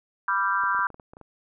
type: chord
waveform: sine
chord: G dominant seventh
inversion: first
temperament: equal with one note detuned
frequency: 987.8 / 1174.7 / 1376.9 / 1568 Hz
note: B5 / D6 / F6 / G6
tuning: 0 / 0 / -25 / 0 cents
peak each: -27 dBFS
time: 0.28-0.87 s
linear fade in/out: 2 ms
type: clicks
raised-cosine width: 1 ms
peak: -31 dBFS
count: 9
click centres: 0.637 / 0.748 / 0.792 / 0.903 / 0.944 / 0.998 / 1.135 / 1.169 / 1.213 s
effects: none